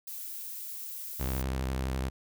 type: noise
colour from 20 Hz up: violet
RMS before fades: -40 dBFS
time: 0.07-1.42 s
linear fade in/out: 5 ms
type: tone with vibrato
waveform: sawtooth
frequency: 65.41 Hz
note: C2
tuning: in tune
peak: -26 dBFS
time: 1.19-2.1 s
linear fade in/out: 20 ms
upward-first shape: square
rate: 12 Hz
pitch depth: 33 cents each way
effects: none